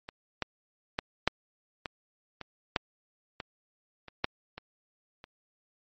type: clicks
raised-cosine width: 0.3 ms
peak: -23 / -14 / -12 / -6 / -18 / -23 / -9 / -20 / -28 / -9 / -24 / -29 dBFS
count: 12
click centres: 0.089 / 0.423 / 0.989 / 1.276 / 1.858 / 2.413 / 2.762 / 3.402 / 4.083 / 4.244 / 4.58 / 5.241 s
effects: MP3 32 kbps